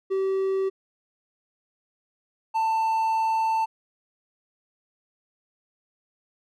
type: tone pair in turn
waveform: triangle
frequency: 384.7 / 890.5 Hz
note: G4 / A5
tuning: -33 / +21 cents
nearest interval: octave + minor third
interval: 1454 cents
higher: second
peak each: -20 / -19 dBFS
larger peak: second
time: 0.1-0.7 / 2.54-3.66 s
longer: second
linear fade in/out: 20 ms
effects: none